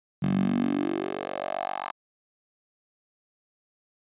10% pulse tone with high-pass filter sweep, 47.58 Hz, F#1, 49 cents sharp, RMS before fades -28 dBFS, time 0.22-1.92 s, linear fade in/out 10 ms, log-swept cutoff 160 to 960 Hz, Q 5, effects resampled to 8000 Hz

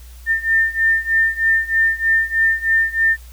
sine beating tone pair, 1801 / 1804.2 Hz, A6 / A6, +40 / +43 cents, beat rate 3.2 Hz, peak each -18 / -16 dBFS, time 0.26-3.17 s, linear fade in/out 50 ms, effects added 60 Hz sine -36 dBFS peak until 3.32 s + white hiss -48 dBFS RMS until 3.32 s

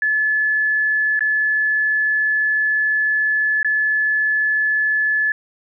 sine tone with dropouts, 1723 Hz, A6, 37 cents flat, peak -15 dBFS, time 0.02-5.32 s, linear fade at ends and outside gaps 2 ms, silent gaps 1.193-1.207 / 3.63-3.646 s, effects none

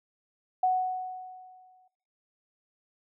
sine tone with exponential decay, 741 Hz, F#5, 2 cents sharp, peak -20 dBFS, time 0.63-1.88 s, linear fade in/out 5 ms, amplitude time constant 270 ms, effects noise-tail reverb RT60 0.6 s tail -20 dB re dry

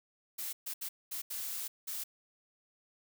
blue noise bursts at uneven times, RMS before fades -39 dBFS, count 6, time 0.38-0.53 / 0.66-0.74 / 0.81-0.89 / 1.11-1.22 / 1.3-1.68 / 1.87-2.04 s, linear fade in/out 10 ms, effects none

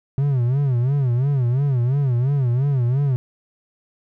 triangle tone with vibrato, 130.81 Hz, C3, in tune, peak -14 dBFS, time 0.18-3.16 s, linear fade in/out 0 ms, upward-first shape sine, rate 2.9 Hz, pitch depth 170 cents each way, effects none

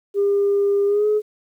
sine tone with pitch glide, 402 to 423.5 Hz, G4 to G#4, +44 to +34 cents, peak -14 dBFS, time 0.14-1.22 s, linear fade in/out 50 ms, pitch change +90 cents, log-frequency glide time 0.86-1.07 s, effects tanh soft clip ceiling -11 dBFS + 9-bit

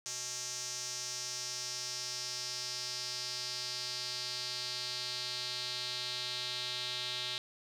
square tone with band-pass filter sweep, 124 Hz, B2, 7 cents sharp, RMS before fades -39 dBFS, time 0.06-7.38 s, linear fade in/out 0 ms, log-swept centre 6200 to 3800 Hz, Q 3.9, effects none

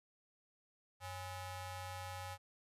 sawtooth ring-modulated tone, 458.6 Hz, A#4, 28 cents flat, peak -37 dBFS, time 1-2.38 s, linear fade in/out 50 ms, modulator 366 Hz, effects resampled to 32000 Hz

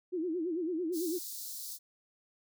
sine tone with vibrato, 339.1 Hz, E4, 49 cents sharp, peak -31 dBFS, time 0.12-1.19 s, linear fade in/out 20 ms, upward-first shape sine, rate 9 Hz, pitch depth 150 cents each way
white high-pass noise, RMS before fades -42 dBFS, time 0.92-1.79 s, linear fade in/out 50 ms, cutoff 4000 Hz, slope 48 dB/octave
effects none

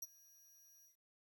sawtooth tone with ADSR envelope, 5770 Hz, F#8, 44 cents flat, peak -38 dBFS, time 0.02-0.97 s, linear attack 6 ms, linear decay 31 ms, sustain -23 dB, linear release 120 ms, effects 13-bit

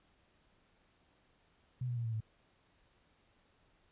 sine tone with pitch steps, 125.5 / 121.37 / 117.37 / 113.5 / 109.76 Hz, B2 / B2 / A#2 / A#2 / A2, +28 / -30 / +12 / -46 / -4 cents, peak -34 dBFS, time 1.81-2.205 s, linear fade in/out 5 ms, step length 79 ms, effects pink hiss -71 dBFS RMS until 3.91 s + resampled to 8000 Hz

